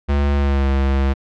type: tone with pitch glide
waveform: square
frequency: 71 to 67.87 Hz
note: C#2 to C#2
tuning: +42 to -36 cents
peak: -15 dBFS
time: 0.08-1.14 s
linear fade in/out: 20 ms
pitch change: -78 cents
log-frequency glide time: 0.35-0.68 s
effects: low-pass 3000 Hz 12 dB/octave